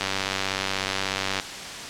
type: click train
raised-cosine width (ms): 0.2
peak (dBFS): -7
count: 135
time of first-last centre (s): 0.01-1.399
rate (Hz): 96.5
effects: white hiss -34 dBFS RMS until 1.89 s + low-pass 6000 Hz 12 dB/octave